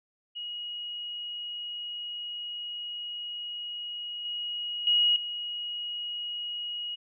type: tone with level steps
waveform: sine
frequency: 2895 Hz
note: F#7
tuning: 38 cents flat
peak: -34 / -31 / -20 / -32 dBFS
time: 0.35-6.96 s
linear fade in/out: 20 ms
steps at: 4.25 / 4.87 / 5.16 s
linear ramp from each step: 2 ms
effects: none